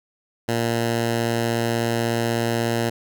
10% pulse tone, 116.4 Hz, A#2, 2 cents flat, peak -12 dBFS, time 0.48-2.9 s, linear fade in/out 10 ms, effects none

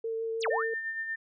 sine tone with vibrato, 451.3 Hz, A4, 44 cents sharp, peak -30 dBFS, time 0.04-0.74 s, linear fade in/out 5 ms, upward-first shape triangle, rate 6.4 Hz, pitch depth 14 cents each way
sine exponential two-way sweep, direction down then up, 10390 to 440 to 1885 Hz, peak -28 dBFS, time 0.4-0.65 s, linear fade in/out 50 ms, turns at 0.49 s
sine tone with tremolo, 1800 Hz, A6, 39 cents sharp, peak -30 dBFS, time 0.5-1.16 s, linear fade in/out 10 ms, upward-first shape sine, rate 8.5 Hz, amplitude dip 45%
effects none

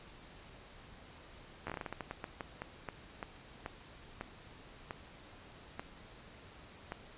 slowing click train, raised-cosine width 0.5 ms, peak -24 dBFS, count 21, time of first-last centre 1.67-6.921 s, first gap 12 ms, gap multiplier 1.27, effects pink hiss -55 dBFS RMS until 7.17 s + resampled to 8000 Hz

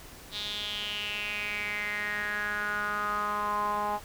sawtooth tone with band-pass filter sweep, 207.7 Hz, G#3, in tune, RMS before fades -32 dBFS, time 0.31-4 s, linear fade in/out 50 ms, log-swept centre 3800 to 890 Hz, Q 6.4, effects pink hiss -48 dBFS RMS until 4.04 s

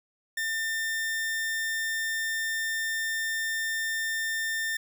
40% pulse tone, 1800 Hz, A6, 39 cents sharp, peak -27 dBFS, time 0.37-4.77 s, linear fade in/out 5 ms, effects none

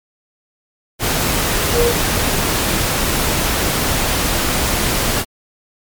sine tone in noise, 475.5 Hz, A#4, 34 cents sharp, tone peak -13 dBFS, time 1.72-1.93 s, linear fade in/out 50 ms, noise pink, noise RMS -17 dBFS, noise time 0.99-5.25 s, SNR +1 dB, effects MP3 96 kbps

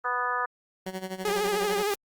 harmonic tone, 246.9 Hz, B3, in tune, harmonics 2 / 3 / 4 / 5 / 6 / 7, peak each -37 / -36 / -31 / -29 / -34 / -33 dBFS, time 0.04-0.46 s, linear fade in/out 10 ms
15% pulse tone with tremolo, 187.7 Hz, F#3, 25 cents sharp, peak -24 dBFS, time 0.86-1.83 s, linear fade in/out 5 ms, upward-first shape sine, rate 12 Hz, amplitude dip 80%
sawtooth tone with vibrato, 411.1 Hz, G#4, 18 cents flat, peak -21 dBFS, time 1.25-1.94 s, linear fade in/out 2 ms, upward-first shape triangle, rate 13 Hz, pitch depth 72 cents each way
white noise with exponential growth, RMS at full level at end -36 dBFS, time 1.72-1.95 s, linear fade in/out 2 ms, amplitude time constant 50 ms
effects Opus 32 kbps

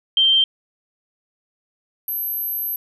sine tone pair in turn, 3144 / 12428 Hz, G7 / G9, +4 / -16 cents, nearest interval 2 octaves, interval 2380 cents, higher second, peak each -12 / -22 dBFS, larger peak first, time 0.17-0.44 / 2.08-2.76 s, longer second, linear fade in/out 2 ms, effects none

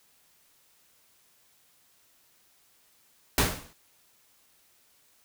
pink noise with exponential decay, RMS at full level -19 dBFS, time 3.38-3.73 s, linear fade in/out 1 ms, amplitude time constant 75 ms, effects white hiss -64 dBFS RMS until 5.24 s

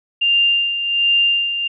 sine tone with tremolo, 2794 Hz, F7, in tune, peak -11 dBFS, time 0.21-1.68 s, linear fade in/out 10 ms, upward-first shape sine, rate 1.3 Hz, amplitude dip 60%, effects none

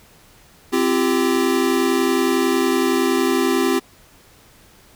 square chord, C suspended fourth, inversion none, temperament equal with one note detuned, 261.6 / 341.1 / 392 Hz, C4 / F4 / G4, 0 / -41 / 0 cents, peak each -21 dBFS, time 0.72-3.8 s, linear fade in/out 20 ms, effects pink hiss -50 dBFS RMS until 4.95 s

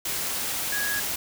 sine tone in noise, 1661.2 Hz, G#6, in tune, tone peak -27 dBFS, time 0.72-1 s, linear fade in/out 5 ms, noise white, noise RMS -29 dBFS, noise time 0.05-1.16 s, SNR -1 dB, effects none

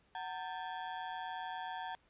35% pulse ring-modulated tone, 830.6 Hz, G#5, in tune, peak -35 dBFS, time 0.15-1.95 s, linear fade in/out 0 ms, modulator 83.7 Hz, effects pink hiss -71 dBFS RMS until 2.09 s + resampled to 8000 Hz

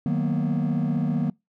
triangle chord, B major seventh, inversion first, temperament just, 154.34 / 185.21 / 231.5 / 246.9 Hz, D#3 / F#3 / A#3 / B3, -14 / +2 / -12 / 0 cents, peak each -23 / -25 / -24 / -26 dBFS, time 0.06-1.3 s, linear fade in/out 2 ms, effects noise-tail reverb RT60 0.2 s tail -26 dB re dry + tanh soft clip ceiling -14 dBFS

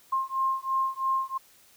sine beating tone pair, 1061 / 1064 Hz, C6 / C6, +24 / +29 cents, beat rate 3 Hz, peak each -28 dBFS, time 0.12-1.38 s, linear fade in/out 10 ms, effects white hiss -58 dBFS RMS until 1.76 s

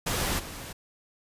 pink noise with level steps, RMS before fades -28 / -40 dBFS, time 0.06-0.73 s, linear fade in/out 10 ms, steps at 0.38 s, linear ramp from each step 20 ms, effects resampled to 32000 Hz

